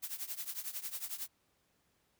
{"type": "noise with tremolo", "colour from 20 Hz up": "blue", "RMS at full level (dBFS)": -38, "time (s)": [0.02, 1.28], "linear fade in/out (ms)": 20, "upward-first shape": "triangle", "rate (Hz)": 11, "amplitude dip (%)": 90, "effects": ["pink hiss -75 dBFS RMS until 2.19 s", "high-pass 60 Hz 12 dB/octave"]}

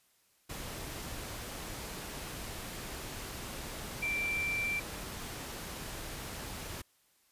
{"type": "tone in noise", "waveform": "sine", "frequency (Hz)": 2349, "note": "D7", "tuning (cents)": 0, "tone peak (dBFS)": -31, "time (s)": [4.02, 4.8], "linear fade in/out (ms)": 10, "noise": "pink", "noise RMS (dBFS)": -42, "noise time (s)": [0.49, 6.82], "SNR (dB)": 8, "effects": ["white hiss -70 dBFS RMS until 7.31 s", "resampled to 32000 Hz"]}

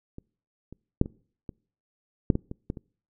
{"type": "clicks", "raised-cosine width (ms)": 3, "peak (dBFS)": [-27, -29, -6, -24, -24, -6, -14, -22, -17, -26], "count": 10, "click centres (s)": [0.184, 0.726, 1.014, 1.059, 1.492, 2.302, 2.354, 2.514, 2.701, 2.772], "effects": ["noise-tail reverb RT60 0.5 s tail -26 dB re dry"]}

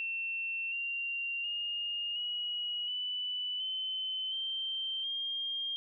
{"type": "tone with pitch steps", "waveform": "sine", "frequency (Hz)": [2700, 2768, 2838, 2909, 2982, 3057, 3134, 3213], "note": ["E7", "F7", "F7", "F#7", "F#7", "G7", "G7", "G7"], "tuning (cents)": [41, -16, 27, -30, 13, -44, -1, 42], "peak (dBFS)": -33, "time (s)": [0, 5.76], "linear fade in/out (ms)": 0, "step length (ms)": 720, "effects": []}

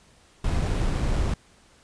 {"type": "noise with sample-and-hold", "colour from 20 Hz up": "brown", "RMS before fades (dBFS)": -24, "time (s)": [0.44, 1.34], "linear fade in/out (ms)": 5, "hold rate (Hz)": 6300, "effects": ["pink hiss -57 dBFS RMS until 1.83 s", "resampled to 22050 Hz"]}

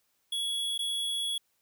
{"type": "tone with dropouts", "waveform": "square", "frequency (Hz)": 3361, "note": "G#7", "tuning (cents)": 20, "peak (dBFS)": -30, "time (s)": [0.32, 1.38], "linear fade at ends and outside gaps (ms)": 5, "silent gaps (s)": [0.779, 0.79], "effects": ["white hiss -74 dBFS RMS until 1.61 s"]}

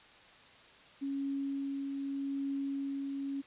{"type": "tone with tremolo", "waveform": "sine", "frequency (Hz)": 276.4, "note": "C#4", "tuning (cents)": -5, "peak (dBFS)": -32, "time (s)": [1.01, 3.42], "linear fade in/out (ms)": 20, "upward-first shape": "triangle", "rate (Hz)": 0.83, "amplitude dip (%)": 30, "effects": ["white hiss -57 dBFS RMS until 3.46 s", "resampled to 8000 Hz"]}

